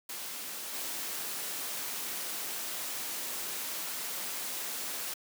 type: noise with level steps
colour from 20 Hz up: white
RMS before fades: -40 / -37 dBFS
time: 0.09-5.14 s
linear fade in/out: 5 ms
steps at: 0.73 s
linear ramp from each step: 10 ms
effects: high-pass 200 Hz 12 dB/octave